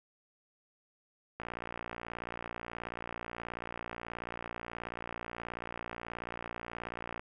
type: click train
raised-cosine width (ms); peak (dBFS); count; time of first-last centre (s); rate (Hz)
0.5; -24; 340; 1.4-7.195; 58.5
effects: none